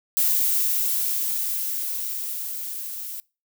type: noise with level ramp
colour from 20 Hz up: violet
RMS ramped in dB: -20 to -34 dBFS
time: 0.17-3.2 s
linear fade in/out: 0 ms
effects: noise-tail reverb RT60 0.3 s tail -24 dB re dry